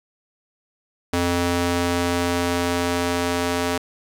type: tone with high-pass filter sweep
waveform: square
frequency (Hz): 87.31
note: F2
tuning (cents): 0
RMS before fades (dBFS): -22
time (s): 1.13-3.78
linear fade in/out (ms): 5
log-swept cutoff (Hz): 190 to 300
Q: 0.7
effects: low-pass 12000 Hz 12 dB/octave + 7-bit